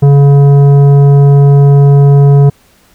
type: tone with tanh clipping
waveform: triangle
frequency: 141.2 Hz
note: C#3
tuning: 32 cents sharp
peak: -3 dBFS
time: 0.02-2.5 s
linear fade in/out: 10 ms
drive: 15 dB
effects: pink hiss -47 dBFS RMS until 2.94 s